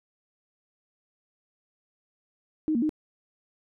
sine tone with pitch steps, 311 / 234.1 / 307.7 Hz, D#4 / A#3 / D#4, -1 / +8 / -19 cents, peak -22 dBFS, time 2.68-2.893 s, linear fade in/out 0 ms, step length 71 ms, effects none

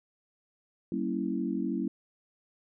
sine chord, G diminished seventh, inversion none, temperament equal with one note detuned, 192.08 / 233.1 / 277.2 / 329.6 Hz, G3 / Bb3 / Db4 / Fb4, -35 / 0 / 0 / 0 cents, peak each -34 dBFS, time 0.92-1.88 s, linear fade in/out 2 ms, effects none

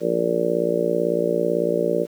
harmonic tone, 58 Hz, A#1, 8 cents flat, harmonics 3 / 4 / 5 / 6 / 7 / 8 / 9 / 10, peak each -29 / -32 / -32 / -26 / -27 / -23 / -32 / -24 dBFS, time 0-2.07 s, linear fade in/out 50 ms, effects 8-bit

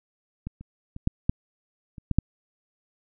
clicks, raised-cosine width 5 ms, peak -20 / -29 / -25 / -9 / -8 / -28 / -12 / -6 dBFS, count 8, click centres 0.47 / 0.61 / 0.964 / 1.074 / 1.295 / 1.982 / 2.113 / 2.186 s, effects none

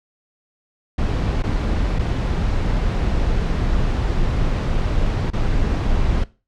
brown noise with dropouts, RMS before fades -19 dBFS, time 0.98-6.24 s, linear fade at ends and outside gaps 5 ms, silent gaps 1.424-1.436 / 1.988-1.992 / 5.303-5.332 s, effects noise-tail reverb RT60 0.3 s tail -19 dB re dry + low-pass 5000 Hz 12 dB/octave

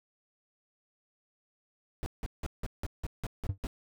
brown noise bursts, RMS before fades -34 dBFS, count 9, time 2.03-3.669 s, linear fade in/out 0 ms, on 31 ms, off 170 ms
triangle tone with exponential decay, 96.9 Hz, G2, 20 cents flat, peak -23 dBFS, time 3.49-3.58 s, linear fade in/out 5 ms, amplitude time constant 18 ms
effects none

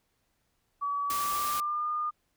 sine tone with pitch glide, 1141 to 1215.9 Hz, C#6 to D#6, +50 to -40 cents, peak -28 dBFS, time 0.81-2.11 s, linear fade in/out 20 ms, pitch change +110 cents, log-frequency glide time 1.06-1.89 s
white noise, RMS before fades -36 dBFS, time 1.1-1.6 s, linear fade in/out 0 ms
effects pink hiss -75 dBFS RMS until 2.36 s

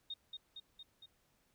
sine tone with echo, 3701 Hz, A#7, 13 cents flat, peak -40 dBFS, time 0.1-0.14 s, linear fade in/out 5 ms, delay 230 ms, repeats 4, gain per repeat -3 dB, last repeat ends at 1.06 s, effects pink hiss -75 dBFS RMS until 1.54 s

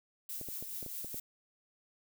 violet noise with tremolo, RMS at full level -40 dBFS, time 0.29-1.2 s, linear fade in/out 5 ms, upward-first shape triangle, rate 4.7 Hz, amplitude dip 45%
clicks, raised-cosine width 2 ms, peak -33 dBFS, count 7, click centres 0.413 / 0.487 / 0.625 / 0.828 / 0.863 / 1.046 / 1.144 s
effects none

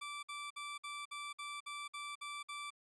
20% pulse tone bursts, 1166 Hz, D6, 13 cents flat, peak -38 dBFS, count 10, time 0.01-2.705 s, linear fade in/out 10 ms, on 220 ms, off 55 ms, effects resampled to 22050 Hz

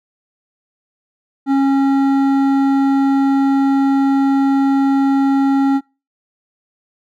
sine tone with hard clipping, 273.6 Hz, C#4, 23 cents flat, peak -13 dBFS, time 1.46-5.81 s, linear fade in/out 50 ms, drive 10 dB, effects noise-tail reverb RT60 0.3 s tail -26 dB re dry

